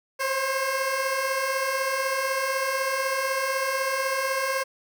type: beating tone pair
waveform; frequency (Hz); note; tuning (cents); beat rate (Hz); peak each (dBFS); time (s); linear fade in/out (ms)
15% pulse; 521 / 537; C5 / C5; -7 / +45; 16; -24 / -19; 0.19-4.64; 20
effects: none